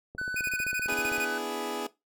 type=click train; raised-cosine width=2 ms; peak=-29 dBFS; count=17; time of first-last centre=0.15-1.182 s; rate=15.5 Hz
type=tone; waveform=triangle; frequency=1499 Hz; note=F#6; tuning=22 cents sharp; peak=-28 dBFS; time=0.18-1.38 s; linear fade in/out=5 ms
type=tone bursts; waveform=45% pulse; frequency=2478 Hz; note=D#7; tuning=8 cents flat; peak=-29 dBFS; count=12; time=0.36-1.249 s; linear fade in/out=5 ms; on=53 ms; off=23 ms
type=chord; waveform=20% pulse; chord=E dominant seventh; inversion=second; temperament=equal; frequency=246.9 / 293.7 / 329.6 / 415.3 Hz; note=B3 / D4 / E4 / G#4; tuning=0 / 0 / 0 / 0 cents; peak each=-34 / -35 / -34 / -29 dBFS; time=0.88-1.87 s; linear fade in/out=5 ms
effects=noise-tail reverb RT60 0.2 s tail -18 dB re dry